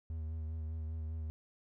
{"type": "tone with vibrato", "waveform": "triangle", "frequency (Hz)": 79.4, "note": "D#2", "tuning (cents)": 36, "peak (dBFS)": -35, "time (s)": [0.1, 1.3], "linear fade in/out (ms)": 0, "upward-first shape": "sine", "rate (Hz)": 5, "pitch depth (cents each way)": 31, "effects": []}